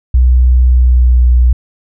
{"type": "tone with pitch glide", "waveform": "sine", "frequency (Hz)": [62.4, 61.19], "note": ["B1", "B1"], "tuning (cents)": [19, -15], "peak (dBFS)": -4, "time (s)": [0.14, 1.53], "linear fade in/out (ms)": 5, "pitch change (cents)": -34, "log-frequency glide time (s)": [0.67, 1.28], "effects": []}